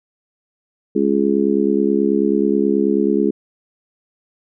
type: harmonic tone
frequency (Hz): 69.3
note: C#2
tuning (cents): 0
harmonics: 3 / 4 / 5 / 6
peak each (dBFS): -19 / -19 / -19 / -19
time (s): 0.95-3.31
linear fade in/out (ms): 10
effects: none